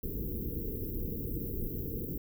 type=band-stop noise; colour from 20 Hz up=pink; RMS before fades=-36 dBFS; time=0.03-2.18 s; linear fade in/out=5 ms; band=480 to 13000 Hz; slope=96 dB/octave; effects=none